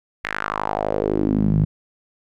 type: tone with band-pass filter sweep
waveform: sawtooth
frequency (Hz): 51.91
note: G#1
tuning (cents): 0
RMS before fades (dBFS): -21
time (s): 0.24-1.65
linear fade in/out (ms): 10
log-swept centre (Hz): 2000 to 140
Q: 3.4
effects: none